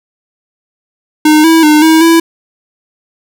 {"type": "tone with pitch steps", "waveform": "square", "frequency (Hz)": [306.4, 325.8, 303.1, 319.9, 330.8], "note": ["D#4", "E4", "D#4", "D#4", "E4"], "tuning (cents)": [-27, -20, -45, 48, 6], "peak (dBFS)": -4, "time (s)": [1.25, 2.2], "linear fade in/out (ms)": 5, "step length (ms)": 190, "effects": []}